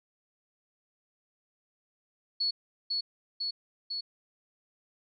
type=tone with echo; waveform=sine; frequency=4394 Hz; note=C#8; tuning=16 cents flat; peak=-26 dBFS; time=2.4-2.51 s; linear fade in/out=10 ms; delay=500 ms; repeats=3; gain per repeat=-2 dB; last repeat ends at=4.01 s; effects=none